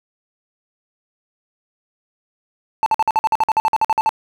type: tone bursts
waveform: triangle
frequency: 880 Hz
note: A5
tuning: in tune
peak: -10 dBFS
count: 16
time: 2.83-4.092 s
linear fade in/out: 0 ms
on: 32 ms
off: 50 ms
effects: none